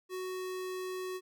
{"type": "tone", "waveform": "square", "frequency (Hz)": 370.5, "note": "F#4", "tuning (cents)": 2, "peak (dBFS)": -37, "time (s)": [0.09, 1.21], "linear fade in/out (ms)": 50, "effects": []}